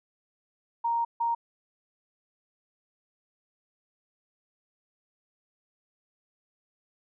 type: tone bursts at uneven times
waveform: sine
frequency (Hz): 932.3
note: A#5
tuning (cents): 0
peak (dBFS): -24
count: 2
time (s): 0.84-1.05 / 1.2-1.35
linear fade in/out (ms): 10
effects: none